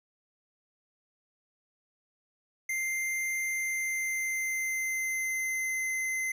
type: tone with pitch glide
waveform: square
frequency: 2093 to 2061 Hz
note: C7 to C7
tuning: 0 to -27 cents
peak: -30 dBFS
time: 2.69-6.32 s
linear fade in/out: 5 ms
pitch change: -27 cents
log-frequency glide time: 3.39-5.88 s
effects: none